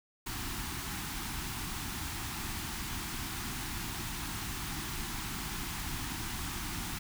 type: band-stop noise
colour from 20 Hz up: pink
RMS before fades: -38 dBFS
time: 0.26-6.99 s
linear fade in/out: 10 ms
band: 360 to 770 Hz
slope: 48 dB/octave
effects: none